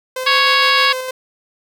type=tone with tremolo; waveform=sawtooth; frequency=515 Hz; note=C5; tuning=28 cents flat; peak=-17 dBFS; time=0.16-1.11 s; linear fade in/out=5 ms; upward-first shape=square; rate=6.5 Hz; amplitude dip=30%
type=harmonic tone; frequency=554.4 Hz; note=C#5; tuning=in tune; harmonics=2 / 3 / 4 / 5 / 6 / 7 / 8 / 9; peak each=-16 / -18 / -19 / -20 / -21 / -21 / -22 / -23 dBFS; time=0.26-0.93 s; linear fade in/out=10 ms
effects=none